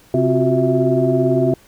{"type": "tone cluster", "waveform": "sine", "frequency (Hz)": [133.2, 262.3, 355, 372.8, 655], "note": ["C3", "C4", "F4", "F#4", "E5"], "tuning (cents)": [31, 4, 28, 13, -11], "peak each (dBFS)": -19, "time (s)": [0.14, 1.54], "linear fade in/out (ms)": 2, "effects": ["tanh soft clip ceiling -2 dBFS", "pink hiss -50 dBFS RMS until 1.67 s"]}